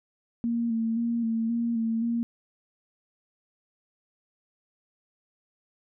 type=tone with vibrato; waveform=sine; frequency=230 Hz; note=A#3; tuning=23 cents flat; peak=-24 dBFS; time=0.44-2.23 s; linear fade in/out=0 ms; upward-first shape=square; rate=1.9 Hz; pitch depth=29 cents each way; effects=none